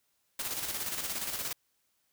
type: noise with tremolo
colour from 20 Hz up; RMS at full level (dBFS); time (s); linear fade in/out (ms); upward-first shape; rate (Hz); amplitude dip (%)
white; -34; 0.39-1.53; 5; square; 17; 45
effects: white hiss -75 dBFS RMS until 2.12 s